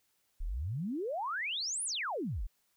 sine exponential two-way sweep, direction up then down, 31.5 to 10650 to 31.5 Hz, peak -33 dBFS, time 0.4-2.47 s, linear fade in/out 10 ms, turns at 1.84 s, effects white hiss -75 dBFS RMS until 2.76 s

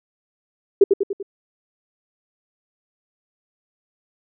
sine tone with echo, 396.1 Hz, G4, 18 cents sharp, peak -6 dBFS, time 0.81-0.84 s, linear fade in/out 5 ms, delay 97 ms, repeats 4, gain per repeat -5 dB, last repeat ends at 1.228 s, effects none

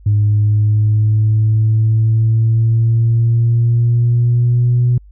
sine exponential sweep, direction up, 103.83 to 122.8 Hz, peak -8 dBFS, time 0.06-4.98 s, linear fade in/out 5 ms, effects tanh soft clip ceiling -6 dBFS + added 50 Hz sine -38 dBFS peak until 5.11 s

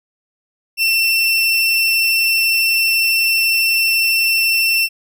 30% pulse tone, 2694 Hz, E7, 37 cents sharp, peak -10 dBFS, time 0.77-4.89 s, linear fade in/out 50 ms, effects none

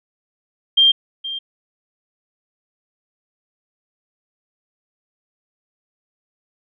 sine tone with echo, 3185 Hz, G7, 27 cents sharp, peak -9 dBFS, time 0.77-0.92 s, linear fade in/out 10 ms, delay 470 ms, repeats 1, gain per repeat -15 dB, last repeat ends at 1.39 s, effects none

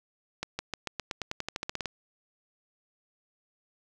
accelerating click train, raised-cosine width 0.2 ms, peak -15 dBFS, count 16, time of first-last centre 0.43-1.857 s, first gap 160 ms, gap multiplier 0.92, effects none

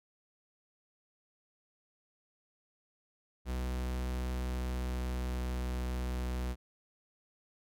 45% pulse tone with pitch glide, 62.7 to 62.3 Hz, B1 to B1, +27 to +16 cents, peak -33 dBFS, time 3.45-6.56 s, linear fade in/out 50 ms, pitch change -11 cents, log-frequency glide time 4.28-5.75 s, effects none

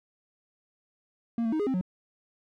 triangle tone with pitch steps, 232 / 225.6 / 312.8 / 412.6 / 263.7 / 182.8 Hz, A#3 / A3 / D#4 / G#4 / C4 / F#3, -8 / +44 / +9 / -11 / +14 / -21 cents, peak -23 dBFS, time 1.38-1.812 s, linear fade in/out 2 ms, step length 72 ms, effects none

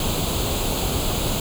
pink noise with comb filter, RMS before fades -23 dBFS, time 0-1.4 s, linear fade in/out 2 ms, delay 0.27 ms, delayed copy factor +0.7, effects none

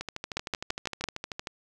two click trains, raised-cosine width 0.2 ms, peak -11 / -17 dBFS, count 5 / 20, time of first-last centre 0.37-1.04 / 0.01-1.472 s, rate 5.97 / 13 Hz, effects none

